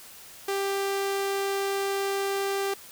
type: tone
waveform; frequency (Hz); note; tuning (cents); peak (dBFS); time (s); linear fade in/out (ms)
sawtooth; 394.2; G4; +10; -22; 0.48-2.74; 5
effects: white hiss -47 dBFS RMS until 2.91 s